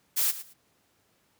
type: noise with echo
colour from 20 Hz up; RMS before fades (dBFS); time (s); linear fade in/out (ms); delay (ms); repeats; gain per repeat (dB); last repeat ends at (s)
blue; -25; 0.16-0.32; 20; 110; 2; -14; 0.54
effects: pink hiss -68 dBFS RMS until 1.39 s + high-pass 100 Hz 12 dB/octave